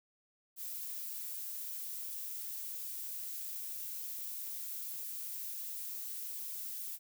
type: noise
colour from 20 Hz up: violet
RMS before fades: -42 dBFS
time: 0.56-6.99 s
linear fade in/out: 50 ms
effects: none